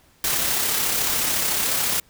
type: noise with amplitude modulation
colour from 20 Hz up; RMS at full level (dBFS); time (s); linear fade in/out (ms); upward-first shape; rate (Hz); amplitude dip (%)
white; -21; 0.24-2; 2; sine; 33.9; 30
effects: pink hiss -57 dBFS RMS until 2.09 s